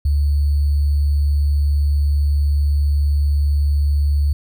sine tone with sample-and-hold, 72.3 Hz, D2, 27 cents flat, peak -13 dBFS, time 0.05-4.33 s, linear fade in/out 5 ms, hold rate 4410 Hz, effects none

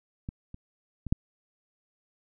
clicks, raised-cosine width 5 ms, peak -22 / -29 / -23 / -10 dBFS, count 4, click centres 0.289 / 0.544 / 1.067 / 1.125 s, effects none

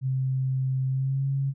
sine tone with pitch glide, 131.5 to 136.93 Hz, C3 to C#3, +9 to -21 cents, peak -23 dBFS, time 0.01-1.54 s, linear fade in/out 50 ms, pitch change +70 cents, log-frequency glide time 0.88-1.27 s, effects none

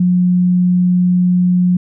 sine tone, 179.7 Hz, F3, 50 cents sharp, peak -9 dBFS, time 0-1.77 s, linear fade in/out 5 ms, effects none

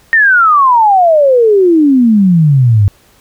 sine exponential sweep, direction down, 1864.7 to 96.8 Hz, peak -4 dBFS, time 0.13-2.88 s, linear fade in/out 0 ms, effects pink hiss -47 dBFS RMS until 3.2 s

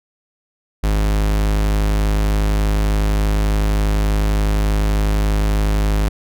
45% pulse tone, 51.7 Hz, G#1, 7 cents flat, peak -14 dBFS, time 0.83-6.09 s, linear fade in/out 10 ms, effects none

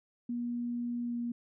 sine tone with pitch glide, 239.8 to 237.9 Hz, A#3 to A#3, +49 to +35 cents, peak -32 dBFS, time 0.29-1.32 s, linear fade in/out 5 ms, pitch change -14 cents, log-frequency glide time 1.03-1.16 s, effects none

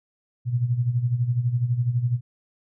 sine tone with tremolo, 121.5 Hz, B2, 28 cents flat, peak -17 dBFS, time 0.45-2.21 s, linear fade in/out 50 ms, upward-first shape sine, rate 12 Hz, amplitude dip 70%, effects none

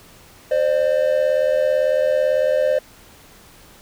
triangle tone pair together, 523.3 / 601.3 Hz, C5 / D5, 0 / +41 cents, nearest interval major second, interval 241 cents, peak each -16 dBFS, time 0.51-2.79 s, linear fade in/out 5 ms, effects pink hiss -47 dBFS RMS until 3.81 s

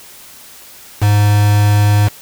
triangle tone with quantisation, 103.5 Hz, G#2, 5 cents flat, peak -6 dBFS, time 1.01-2.09 s, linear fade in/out 20 ms, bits 3, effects white hiss -38 dBFS RMS until 2.21 s

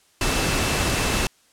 sine tone in noise, 2651 Hz, E7, 9 cents sharp, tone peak -32 dBFS, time 0.21-1.27 s, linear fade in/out 2 ms, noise pink, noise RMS -22 dBFS, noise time 0.21-1.27 s, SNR -13 dB, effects white hiss -59 dBFS RMS until 1.52 s + low-pass 10000 Hz 12 dB/octave

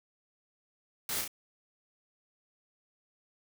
white noise with echo, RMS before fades -35 dBFS, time 1.09-1.21 s, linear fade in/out 2 ms, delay 34 ms, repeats 2, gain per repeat -3 dB, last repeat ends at 1.278 s, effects none

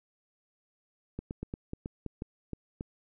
clicks, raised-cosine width 3 ms, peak -23 dBFS, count 10, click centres 1.19 / 1.309 / 1.43 / 1.539 / 1.734 / 1.859 / 2.063 / 2.221 / 2.533 / 2.809 s, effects none

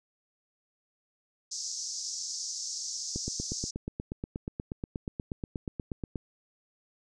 pink band-pass noise, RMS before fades -37 dBFS, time 1.51-3.71 s, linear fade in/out 10 ms, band 5100 to 6800 Hz, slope 48 dB/octave
click train, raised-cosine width 3 ms, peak -21 dBFS, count 26, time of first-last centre 3.16-6.158 s, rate 8.34 Hz
effects none

